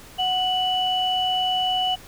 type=tone pair together; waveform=sine; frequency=740 / 2960 Hz; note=F#5 / F#7; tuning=0 / 0 cents; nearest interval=2 octaves; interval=2400 cents; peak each=-22 dBFS; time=0.18-1.96 s; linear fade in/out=20 ms; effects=tanh soft clip ceiling -12 dBFS + pink hiss -45 dBFS RMS until 2.07 s